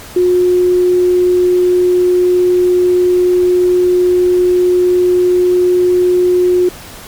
sine tone, 360 Hz, F#4, 47 cents flat, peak -7 dBFS, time 0.16-6.69 s, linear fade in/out 5 ms, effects pink hiss -32 dBFS RMS until 7.07 s + MP3 96 kbps

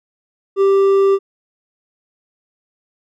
sine tone with hard clipping, 392 Hz, G4, in tune, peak -11 dBFS, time 0.56-1.19 s, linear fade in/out 50 ms, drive 5 dB, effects none

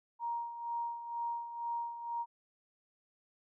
sine tone with tremolo, 939 Hz, A#5, 12 cents sharp, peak -33 dBFS, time 0.19-2.26 s, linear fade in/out 50 ms, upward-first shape sine, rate 2.1 Hz, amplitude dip 65%, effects none

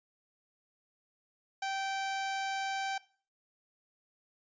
sawtooth tone, 778 Hz, G5, 13 cents flat, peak -29 dBFS, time 1.62-2.98 s, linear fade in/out 5 ms, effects noise-tail reverb RT60 0.4 s tail -19 dB re dry + resampled to 16000 Hz

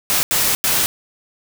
white noise bursts at uneven times, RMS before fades -17 dBFS, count 3, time 0.1-0.23 / 0.31-0.55 / 0.64-0.86 s, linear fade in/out 0 ms, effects none

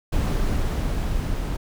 brown noise with level ramp, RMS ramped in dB -21 to -26 dBFS, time 0.12-1.57 s, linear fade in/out 10 ms, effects none

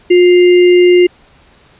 sine tone with sample-and-hold, 357 Hz, F4, 38 cents sharp, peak -3 dBFS, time 0.1-1.07 s, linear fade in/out 10 ms, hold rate 2450 Hz, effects pink hiss -46 dBFS RMS until 1.79 s + resampled to 8000 Hz

